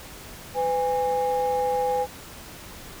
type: tone pair together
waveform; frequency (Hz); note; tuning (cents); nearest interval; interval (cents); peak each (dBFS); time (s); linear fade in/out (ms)
sine; 503.3 / 819; B4 / G#5; +33 / -24; minor sixth; 843; -23; 0.54-2.07; 50
effects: tanh soft clip ceiling -16 dBFS + pink hiss -42 dBFS RMS until 3 s